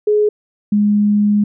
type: tone pair in turn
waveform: sine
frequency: 420.4 / 207.2 Hz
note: G#4 / G#3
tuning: +21 / -4 cents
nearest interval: octave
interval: 1225 cents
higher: first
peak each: -10 dBFS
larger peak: neither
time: 0.07-0.29 / 0.72-1.44 s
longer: second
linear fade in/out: 5 ms
effects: none